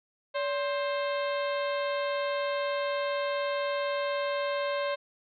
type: harmonic tone with a mistuned harmonic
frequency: 527 Hz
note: C5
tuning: 12 cents sharp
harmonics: 1 / 2 / 3 / 4 / 5 / 6 / 7 / 8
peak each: -29 / -35 / -39 / -41 / -43 / -45 / -46 / -47 dBFS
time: 0.34-4.96 s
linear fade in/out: 20 ms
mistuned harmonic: 1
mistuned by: +140 cents
effects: none